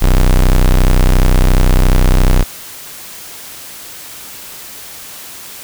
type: tone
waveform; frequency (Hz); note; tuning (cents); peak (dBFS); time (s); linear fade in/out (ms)
40% pulse; 31.45; B0; +32; -5; 0.01-2.44; 20
effects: white hiss -31 dBFS RMS until 5.63 s